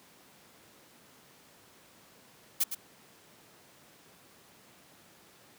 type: noise with echo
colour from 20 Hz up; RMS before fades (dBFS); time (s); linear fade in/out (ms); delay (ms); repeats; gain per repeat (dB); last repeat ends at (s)
blue; -26; 2.6-2.64; 10; 110; 1; -9; 2.75
effects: pink hiss -58 dBFS RMS until 5.58 s + high-pass 150 Hz 12 dB/octave